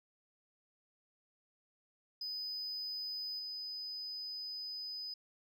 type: tone with level steps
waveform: sine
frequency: 5000 Hz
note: D#8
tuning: 8 cents sharp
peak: -36 / -39 dBFS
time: 2.21-5.14 s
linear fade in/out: 5 ms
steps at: 3.39 s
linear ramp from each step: 2 ms
effects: tanh soft clip ceiling -37 dBFS